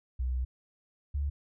sine tone pair in turn, 63 / 71.31 Hz, B1 / C#2, +35 / +50 cents, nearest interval major second, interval 215 cents, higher second, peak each -28 dBFS, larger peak neither, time 0.19-0.45 / 1.14-1.3 s, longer first, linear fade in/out 10 ms, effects none

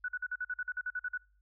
sine tone bursts, 1480 Hz, F#6, in tune, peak -32 dBFS, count 13, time 0.04-1.176 s, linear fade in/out 5 ms, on 44 ms, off 47 ms, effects noise-tail reverb RT60 0.4 s tail -25 dB re dry + added 50 Hz sine -66 dBFS peak until 1.41 s

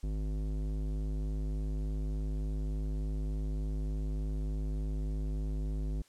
square tone with low-pass filter, 51.7 Hz, G#1, 7 cents flat, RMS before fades -34 dBFS, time 0.03-6.02 s, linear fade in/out 5 ms, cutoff 320 Hz, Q 0.85, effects white hiss -65 dBFS RMS until 6.08 s + low-pass 9000 Hz 12 dB/octave

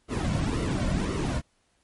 brown noise with flanger, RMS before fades -27 dBFS, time 0.08-1.42 s, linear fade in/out 50 ms, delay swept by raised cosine 1.2 to 2.5 ms, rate 1.9 Hz, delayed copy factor -0.7, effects pink hiss -69 dBFS RMS until 1.83 s + MP3 48 kbps

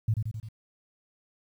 sine tone with echo, 109.7 Hz, A2, 5 cents flat, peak -21 dBFS, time 0.08-0.14 s, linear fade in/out 5 ms, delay 87 ms, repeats 4, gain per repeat -4 dB, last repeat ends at 0.488 s, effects 10-bit

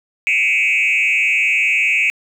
sine tone with frequency modulation, 2415 Hz, D7, 48 cents sharp, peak -11 dBFS, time 0.27-2.1 s, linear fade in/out 0 ms, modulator 145 Hz, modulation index 1.7, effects tanh soft clip ceiling -10 dBFS + 8-bit

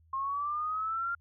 sine linear sweep, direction up, 1063 to 1398 Hz, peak -30 dBFS, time 0.13-1.15 s, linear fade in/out 5 ms, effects added 81 Hz sine -60 dBFS peak until 1.2 s

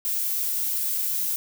violet noise, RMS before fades -26 dBFS, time 0.05-1.36 s, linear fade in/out 0 ms, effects none

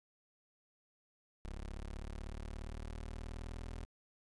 25% pulse exponential sweep, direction up, 34.65 to 41.21 Hz, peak -39 dBFS, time 1.45-3.85 s, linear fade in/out 0 ms, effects resampled to 24000 Hz

